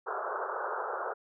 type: band-pass noise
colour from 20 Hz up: white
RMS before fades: -35 dBFS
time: 0.06-1.14 s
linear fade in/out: 20 ms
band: 380 to 1500 Hz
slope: 96 dB/octave
effects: none